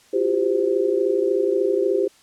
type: tone cluster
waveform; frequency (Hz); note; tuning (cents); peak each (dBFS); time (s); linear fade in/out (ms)
sine; 341.4 / 365 / 397.9 / 517; F4 / F#4 / G4 / C5; -39 / -24 / +26 / -21; -25 / -25 / -20 / -24; 0.13-2.08; 10
effects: white hiss -54 dBFS RMS until 2.22 s + low-pass 9000 Hz 12 dB/octave

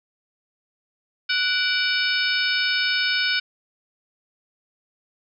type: harmonic tone with a mistuned harmonic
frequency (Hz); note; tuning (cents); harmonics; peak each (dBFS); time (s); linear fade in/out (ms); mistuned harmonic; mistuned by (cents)
740; F#5; 0; 2 / 3 / 4 / 5 / 6 / 7; -24 / -26 / -27 / -28 / -29 / -29; 1.29-3.4; 10; 3; +79
effects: none

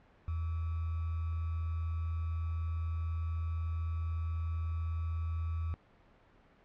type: tone with sample-and-hold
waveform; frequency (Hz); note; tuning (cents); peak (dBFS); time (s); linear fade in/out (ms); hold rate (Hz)
sine; 82; E2; -9; -32; 0.28-5.74; 0; 1225
effects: pink hiss -63 dBFS RMS until 6.64 s + low-pass 2000 Hz 12 dB/octave

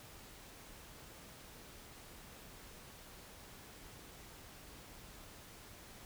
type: silence
effects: pink hiss -55 dBFS RMS until 6.05 s

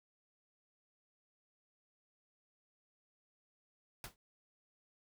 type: noise with exponential decay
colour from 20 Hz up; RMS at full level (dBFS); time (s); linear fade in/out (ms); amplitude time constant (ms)
pink; -41; 4.04-4.16; 1; 25
effects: none

